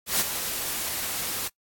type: noise with ADSR envelope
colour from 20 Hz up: white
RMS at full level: -21 dBFS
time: 0.06-1.48 s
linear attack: 140 ms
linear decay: 32 ms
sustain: -9 dB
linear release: 4 ms
effects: noise-tail reverb RT60 0.1 s tail -22 dB re dry + AAC 64 kbps